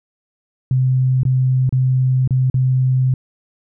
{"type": "tone with dropouts", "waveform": "sine", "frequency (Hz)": 129.3, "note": "C3", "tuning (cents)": -20, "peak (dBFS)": -12, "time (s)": [0.71, 3.14], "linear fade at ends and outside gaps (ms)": 2, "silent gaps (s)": [[1.233, 1.252], [1.693, 1.725], [2.276, 2.307], [2.5, 2.542]], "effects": []}